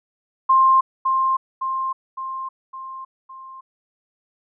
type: tone with echo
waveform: sine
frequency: 1056 Hz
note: C6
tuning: 16 cents sharp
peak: -11 dBFS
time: 0.49-0.81 s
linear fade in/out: 10 ms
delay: 560 ms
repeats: 5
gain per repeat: -5 dB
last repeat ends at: 3.61 s
effects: none